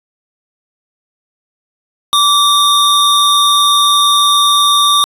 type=tone pair together; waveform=square; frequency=1161 / 3686 Hz; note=D6 / A#7; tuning=-20 / -20 cents; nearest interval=octave + minor sixth; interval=2000 cents; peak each=-11 dBFS; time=2.13-5.04 s; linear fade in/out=0 ms; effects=resampled to 32000 Hz